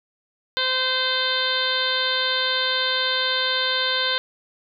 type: harmonic tone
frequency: 516 Hz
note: C5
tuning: 24 cents flat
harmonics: 1 / 2 / 3 / 4 / 5 / 6 / 7 / 8 / 9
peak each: -30 / -30 / -26 / -32 / -37 / -28 / -25 / -28 / -37 dBFS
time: 0.57-4.18 s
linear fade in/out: 0 ms
effects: none